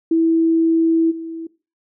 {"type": "tone with level steps", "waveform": "sine", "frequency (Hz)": 327.6, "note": "E4", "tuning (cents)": -11, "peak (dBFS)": [-12, -26], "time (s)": [0.11, 1.47], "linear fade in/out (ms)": 5, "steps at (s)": 1.1, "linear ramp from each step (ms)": 20, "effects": ["noise-tail reverb RT60 0.3 s tail -19 dB re dry"]}